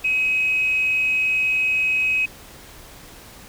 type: tone with amplitude modulation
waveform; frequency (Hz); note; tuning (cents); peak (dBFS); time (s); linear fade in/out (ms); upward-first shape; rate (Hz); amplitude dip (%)
sine; 2537; D#7; +33; -15; 0.04-2.26; 10; sine; 293; 35
effects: tanh soft clip ceiling -11 dBFS + pink hiss -43 dBFS RMS until 3.48 s